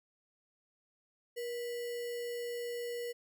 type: tone with sample-and-hold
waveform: sine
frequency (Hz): 477.1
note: A#4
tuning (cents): +40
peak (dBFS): -36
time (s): 1.36-3.13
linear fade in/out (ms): 20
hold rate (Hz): 2450
effects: none